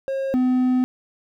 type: tone pair in turn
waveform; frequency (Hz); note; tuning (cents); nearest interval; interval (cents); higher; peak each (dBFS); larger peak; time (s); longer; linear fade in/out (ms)
triangle; 539 / 253.6; C#5 / B3; -49 / +46; octave + minor second; 1305; first; -20 / -14; second; 0.08-0.34 / 0.34-0.84; second; 0
effects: none